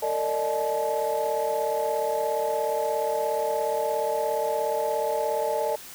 sine tone cluster, 453.1 / 584 / 621 / 861 Hz, A#4 / D5 / D#5 / A5, -49 / -10 / -3 / -38 cents, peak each -28 dBFS, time 0.02-5.76 s, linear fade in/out 10 ms, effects tanh soft clip ceiling -17 dBFS + white hiss -43 dBFS RMS until 5.94 s

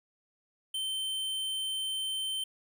square tone, 3100 Hz, G7, 20 cents flat, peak -32 dBFS, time 0.74-2.44 s, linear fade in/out 5 ms, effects none

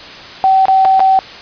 sine tone with dropouts, 766 Hz, G5, 40 cents flat, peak -6 dBFS, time 0.44-1.19 s, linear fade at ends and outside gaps 0 ms, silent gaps 0.655-0.683 / 0.849-0.853 / 0.995-1.003 s, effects white hiss -31 dBFS RMS until 1.41 s + resampled to 11025 Hz

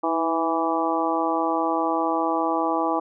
harmonic tone with a mistuned harmonic, 164.9 Hz, E3, 1 cent sharp, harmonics 2 / 3 / 4 / 5 / 6 / 7, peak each -26 / -30 / -28 / -26 / -29 / -28 dBFS, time 0.03-3 s, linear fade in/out 10 ms, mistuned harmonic 2, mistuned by -31 cents, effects none

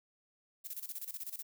violet noise with tremolo, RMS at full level -41 dBFS, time 0.64-1.43 s, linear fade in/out 20 ms, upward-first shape square, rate 16 Hz, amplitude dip 80%, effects none

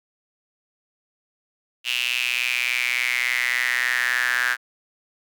sawtooth tone with high-pass filter sweep, 123.47 Hz, B2, in tune, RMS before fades -23 dBFS, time 1.84-4.57 s, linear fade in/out 50 ms, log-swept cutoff 2800 to 1600 Hz, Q 7.4, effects none

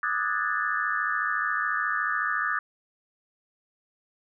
sine tone cluster, 1191 / 1265 / 1472 / 1662 / 1767 Hz, D6 / D#6 / F#6 / G#6 / A6, +24 / +28 / -9 / +1 / +7 cents, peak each -31 dBFS, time 0.03-2.59 s, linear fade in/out 2 ms, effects none

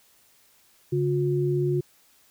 sine tone pair together, 141.6 / 358.6 Hz, C#3 / F4, +37 / +46 cents, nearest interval octave + major third, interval 1609 cents, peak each -24 dBFS, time 0.92-1.81 s, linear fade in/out 10 ms, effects white hiss -60 dBFS RMS until 2.3 s

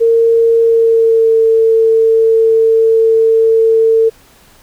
sine tone with pitch glide, 458.6 to 449.2 Hz, A#4 to A4, -28 to +36 cents, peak -6 dBFS, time 0-4.1 s, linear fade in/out 20 ms, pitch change -36 cents, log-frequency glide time 0.6-1.4 s, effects pink hiss -45 dBFS RMS until 4.62 s

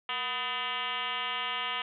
sine tone with frequency modulation, 2039 Hz, C7, 45 cents flat, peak -30 dBFS, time 0.09-1.82 s, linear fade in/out 2 ms, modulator 261 Hz, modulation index 4.7, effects none

